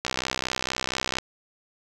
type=click train; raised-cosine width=0.2 ms; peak=-8 dBFS; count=74; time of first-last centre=0.05-1.185 s; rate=64.3 Hz; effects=none